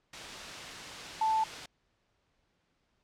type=tone in noise; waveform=sine; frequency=880 Hz; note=A5; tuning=in tune; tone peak=-25 dBFS; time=1.21-1.44 s; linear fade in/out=5 ms; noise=white; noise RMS=-41 dBFS; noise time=0.13-1.66 s; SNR=+13 dB; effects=pink hiss -75 dBFS RMS until 3.03 s + low-pass 5000 Hz 12 dB/octave